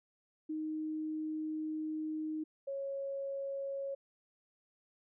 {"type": "tone pair in turn", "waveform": "sine", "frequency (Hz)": [311.2, 550.5], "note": ["D#4", "C#5"], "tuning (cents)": [0, -12], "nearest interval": "minor seventh", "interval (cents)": 988, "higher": "second", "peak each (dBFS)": [-35, -36], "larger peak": "first", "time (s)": [[0.49, 2.44], [2.67, 3.95]], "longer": "first", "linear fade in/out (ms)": 10, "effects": []}